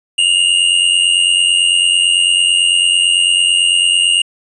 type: tone pair together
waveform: square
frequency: 2794 / 2883 Hz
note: F7 / F#7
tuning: 0 / -46 cents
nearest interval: minor second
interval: 54 cents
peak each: -13 dBFS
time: 0.18-4.22 s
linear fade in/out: 5 ms
effects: resampled to 24000 Hz